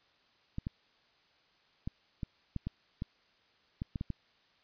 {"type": "clicks", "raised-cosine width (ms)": 5, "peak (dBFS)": -23, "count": 11, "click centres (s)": [0.584, 0.669, 1.875, 2.232, 2.563, 2.67, 3.021, 3.819, 3.958, 4.011, 4.103], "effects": ["white hiss -68 dBFS RMS until 4.63 s", "resampled to 11025 Hz"]}